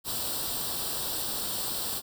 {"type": "noise with comb filter", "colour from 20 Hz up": "white", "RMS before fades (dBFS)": -32, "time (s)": [0.04, 2.02], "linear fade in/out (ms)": 50, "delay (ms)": 0.23, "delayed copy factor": 0.75, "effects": []}